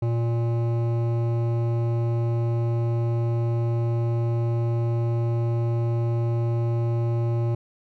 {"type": "tone with hard clipping", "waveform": "triangle", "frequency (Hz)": 117, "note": "A#2", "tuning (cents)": 7, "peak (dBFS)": -23, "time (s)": [0.02, 7.55], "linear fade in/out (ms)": 5, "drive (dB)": 17, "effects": []}